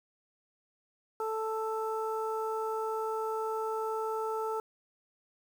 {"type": "harmonic tone", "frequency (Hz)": 440.5, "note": "A4", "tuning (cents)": 2, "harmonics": [1, 2, 3], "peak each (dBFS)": [-33, -36, -38], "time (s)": [1.2, 4.6], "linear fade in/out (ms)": 2, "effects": ["9-bit"]}